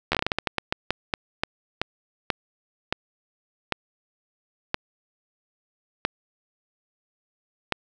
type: slowing click train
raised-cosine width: 0.3 ms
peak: -6 dBFS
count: 22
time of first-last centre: 0.12-7.723 s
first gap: 12 ms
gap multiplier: 1.28
effects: 8-bit